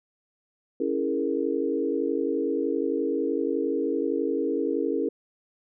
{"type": "chord", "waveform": "sine", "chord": "A# half-diminished seventh", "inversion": "first", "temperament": "equal", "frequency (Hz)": [277.2, 329.6, 415.3, 466.2], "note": ["C#4", "E4", "G#4", "A#4"], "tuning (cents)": [0, 0, 0, 0], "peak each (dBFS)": -29, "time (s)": [0.8, 5.09], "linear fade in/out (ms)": 5, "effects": []}